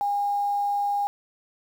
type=tone with quantisation; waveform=sine; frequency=812 Hz; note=G#5; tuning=39 cents flat; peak=-22 dBFS; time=0.01-1.07 s; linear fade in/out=0 ms; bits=8; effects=none